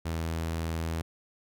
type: tone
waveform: sawtooth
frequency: 81.8 Hz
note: E2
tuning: 13 cents flat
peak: -26 dBFS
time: 0.05-1.02 s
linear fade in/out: 10 ms
effects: none